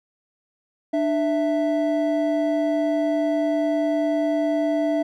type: tone pair together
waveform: triangle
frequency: 298.3 / 659.3 Hz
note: D4 / E5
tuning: +27 / 0 cents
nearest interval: octave + major second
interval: 1373 cents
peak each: -20 dBFS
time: 0.93-5.03 s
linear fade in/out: 10 ms
effects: none